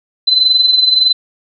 sine tone with amplitude modulation, 4041 Hz, B7, 39 cents sharp, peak -5 dBFS, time 0.27-1.13 s, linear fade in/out 10 ms, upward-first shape sine, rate 21.6 Hz, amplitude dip 60%, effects none

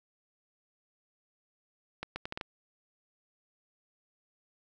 accelerating click train, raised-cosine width 0.3 ms, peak -20 dBFS, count 6, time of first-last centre 2.03-2.412 s, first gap 130 ms, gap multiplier 0.73, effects none

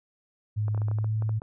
sine tone with pitch glide, 106.1 to 108.96 Hz, G#2 to A2, +38 to -16 cents, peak -24 dBFS, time 0.56-1.4 s, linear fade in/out 20 ms, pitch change +46 cents, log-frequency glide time 0.86-1.14 s
clicks, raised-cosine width 1 ms, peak -26 dBFS, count 11, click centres 0.682 / 0.747 / 0.777 / 0.818 / 0.884 / 0.914 / 0.986 / 1.044 / 1.223 / 1.293 / 1.419 s
effects none

